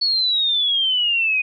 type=exponential sweep; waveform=sine; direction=down; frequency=4435 to 2474 Hz; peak=-16 dBFS; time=0.01-1.42 s; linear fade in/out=10 ms; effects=none